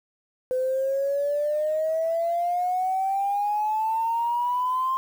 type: exponential sweep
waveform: sine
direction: up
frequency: 507 to 1058 Hz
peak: -21 dBFS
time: 0.51-4.97 s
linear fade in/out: 0 ms
effects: tanh soft clip ceiling -17 dBFS + 8-bit

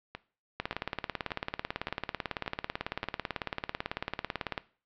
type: two click trains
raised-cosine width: 0.3 ms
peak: -15 / -22 dBFS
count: 73 / 6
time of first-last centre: 0.6-4.578 / 0.15-3.04 s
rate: 18.1 / 1.73 Hz
effects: noise-tail reverb RT60 0.4 s tail -18 dB re dry + low-pass 4000 Hz 12 dB/octave

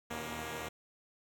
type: tone cluster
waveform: 5% pulse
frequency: 75.6 / 79 / 120.1 / 235.8 / 275.5 Hz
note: D#2 / D#2 / B2 / A#3 / C#4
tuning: -49 / +27 / -48 / +20 / -11 cents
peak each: -39 / -33 / -36 / -30 / -39 dBFS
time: 0.1-0.69 s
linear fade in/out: 10 ms
effects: none

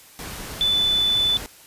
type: tone in noise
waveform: sine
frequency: 3497 Hz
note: A7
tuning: 11 cents flat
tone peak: -17 dBFS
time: 0.61-1.37 s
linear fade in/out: 0 ms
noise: pink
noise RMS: -34 dBFS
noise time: 0.19-1.46 s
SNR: +14 dB
effects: white hiss -48 dBFS RMS until 1.66 s + resampled to 32000 Hz

